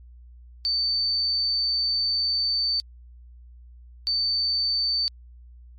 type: tone bursts at uneven times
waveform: sine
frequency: 4559 Hz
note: C#8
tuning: 48 cents sharp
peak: -21 dBFS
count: 2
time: 0.65-2.8 / 4.07-5.08 s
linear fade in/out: 0 ms
effects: added 60 Hz sine -44 dBFS peak until 5.78 s + MP3 64 kbps